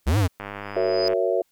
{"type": "linear two-way sweep", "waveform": "square", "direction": "up then down", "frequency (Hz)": [58.27, 110, 83.9], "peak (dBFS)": -18, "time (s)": [0.06, 0.28], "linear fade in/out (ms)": 20, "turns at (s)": 0.18}
{"type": "click train", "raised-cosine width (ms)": 0.5, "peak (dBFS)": -18, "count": 75, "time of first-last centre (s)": [0.4, 1.133], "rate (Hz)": 101}
{"type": "tone with exponential growth", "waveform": "sine", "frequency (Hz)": 4978, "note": "D#8", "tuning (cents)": 0, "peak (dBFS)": -23, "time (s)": [0.62, 1.08], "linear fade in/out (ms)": 0, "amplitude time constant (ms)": 100}
{"type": "chord", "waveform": "sine", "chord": "F# dominant seventh", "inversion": "none", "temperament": "just", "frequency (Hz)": [370, 462.5, 555, 666], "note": ["F#4", "A#4", "C#5", "E5"], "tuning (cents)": [0, -14, 2, 18], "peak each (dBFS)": -25, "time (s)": [0.76, 1.42], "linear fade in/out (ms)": 5}
{"effects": ["white hiss -68 dBFS RMS until 1.51 s"]}